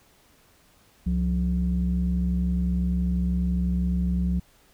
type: tone pair together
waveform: sine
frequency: 67 / 178.87 Hz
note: C2 / F3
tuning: +42 / +42 cents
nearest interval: octave + perfect fourth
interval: 1700 cents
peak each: -23 dBFS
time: 1.06-4.4 s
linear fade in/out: 10 ms
effects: tanh soft clip ceiling -16 dBFS + pink hiss -59 dBFS RMS until 4.73 s